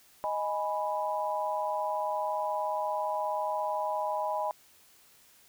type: chord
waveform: sine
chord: G# minor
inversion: second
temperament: equal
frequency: 622.3 / 830.6 / 987.8 Hz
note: D#5 / G#5 / B5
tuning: 0 / 0 / 0 cents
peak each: -33 dBFS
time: 0.24-4.51 s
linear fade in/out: 0 ms
effects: white hiss -60 dBFS RMS until 5.48 s